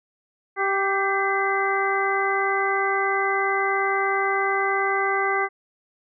harmonic tone with a mistuned harmonic, 391 Hz, G4, 4 cents flat, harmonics 1 / 2 / 3 / 4 / 5, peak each -26 / -26 / -26 / -28 / -26 dBFS, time 0.56-5.49 s, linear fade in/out 50 ms, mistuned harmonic 5, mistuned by +61 cents, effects none

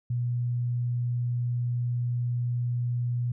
sine tone, 121.4 Hz, B2, 29 cents flat, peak -25 dBFS, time 0.1-3.32 s, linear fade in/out 5 ms, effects none

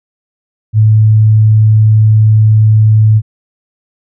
sine tone, 108.5 Hz, A2, 24 cents flat, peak -3 dBFS, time 0.73-3.22 s, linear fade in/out 50 ms, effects none

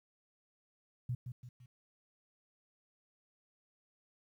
sine tone with echo, 123.4 Hz, B2, 1 cent flat, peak -33 dBFS, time 1.09-1.15 s, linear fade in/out 5 ms, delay 170 ms, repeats 3, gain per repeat -7 dB, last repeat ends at 1.66 s, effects 12-bit

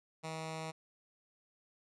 10% pulse tone with notch filter, 159.7 Hz, D#3, 45 cents sharp, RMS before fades -42 dBFS, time 0.23-0.72 s, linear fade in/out 20 ms, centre 360 Hz, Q 1.6, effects resampled to 22050 Hz

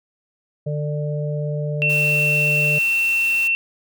harmonic tone, 148.6 Hz, D3, 21 cents sharp, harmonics 1 / 3 / 4, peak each -22 / -31 / -29 dBFS, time 0.66-2.79 s, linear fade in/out 10 ms
sine tone, 2700 Hz, E7, 41 cents sharp, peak -16 dBFS, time 1.82-3.55 s, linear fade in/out 0 ms
white noise, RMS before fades -36 dBFS, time 1.89-3.48 s, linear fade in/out 10 ms
effects none

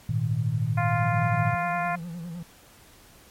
sine chord, Ab suspended second, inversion none, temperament just, 103.83 / 116.8 / 155.74 Hz, Ab2 / Bb2 / Eb3, 0 / +4 / +2 cents, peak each -30 / -25 / -28 dBFS, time 0.09-1.55 s, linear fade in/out 5 ms
harmonic tone, 349.2 Hz, F4, in tune, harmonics 2 / 3 / 4 / 5 / 6 / 7, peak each -27 / -31 / -33 / -35 / -37 / -38 dBFS, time 0.77-1.96 s, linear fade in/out 10 ms
triangle tone with vibrato, 170.3 Hz, F3, 43 cents flat, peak -31 dBFS, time 1.02-2.43 s, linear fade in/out 5 ms, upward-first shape sine, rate 9.8 Hz, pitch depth 87 cents each way
effects pink hiss -53 dBFS RMS until 3.3 s + MP3 64 kbps

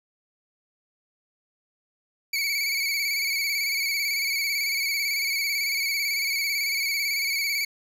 25% pulse tone with vibrato, 2251 Hz, C#7, 26 cents sharp, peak -20 dBFS, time 2.33-7.65 s, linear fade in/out 5 ms, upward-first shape square, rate 18 Hz, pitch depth 46 cents each way, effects none

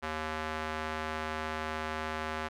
square tone with band-pass filter, 78.3 Hz, D#2, 11 cents sharp, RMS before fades -36 dBFS, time 0.02-2.49 s, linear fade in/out 20 ms, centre 1400 Hz, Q 0.88, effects none

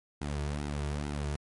sawtooth tone with flanger, 73 Hz, D2, 10 cents flat, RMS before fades -34 dBFS, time 0.21-1.36 s, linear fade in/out 5 ms, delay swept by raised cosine 1.7 to 3.9 ms, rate 2.3 Hz, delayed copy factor -0.7, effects MP3 48 kbps

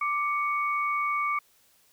sine tone pair together, 1174.7 / 2230 Hz, D6 / C#7, 0 / +10 cents, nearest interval major seventh, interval 1110 cents, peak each -26 / -30 dBFS, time 0.01-1.39 s, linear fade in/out 5 ms, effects white hiss -63 dBFS RMS until 1.92 s

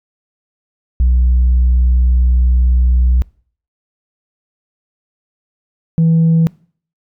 sine tone pair in turn, 61.74 / 163.59 Hz, B1 / E3, 0 / -13 cents, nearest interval octave + perfect fourth, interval 1687 cents, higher second, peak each -6 dBFS, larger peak neither, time 1-3.22 / 5.98-6.47 s, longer first, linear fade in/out 0 ms, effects noise-tail reverb RT60 0.5 s tail -25 dB re dry + tanh soft clip ceiling -6 dBFS

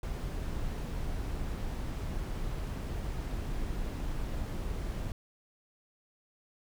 brown noise, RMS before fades -35 dBFS, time 0.03-5.12 s, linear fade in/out 2 ms, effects none

